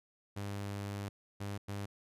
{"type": "tone bursts at uneven times", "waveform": "sawtooth", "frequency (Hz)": 100.7, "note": "G2", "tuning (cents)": 47, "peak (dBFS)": -34, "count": 3, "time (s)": [[0.36, 1.09], [1.4, 1.58], [1.68, 1.86]], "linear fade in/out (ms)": 10, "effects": ["resampled to 32000 Hz"]}